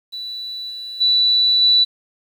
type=tone with level steps; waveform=sine; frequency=3959 Hz; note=B7; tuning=3 cents sharp; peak=-26 / -28 / -12 / -10 dBFS; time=0.12-1.85 s; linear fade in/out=20 ms; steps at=0.69 / 1 / 1.61 s; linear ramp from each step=20 ms; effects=8-bit